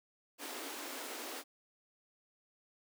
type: high-pass noise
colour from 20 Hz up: pink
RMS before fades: -44 dBFS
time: 0.38-1.44 s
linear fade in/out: 50 ms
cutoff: 250 Hz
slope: 96 dB/octave
effects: none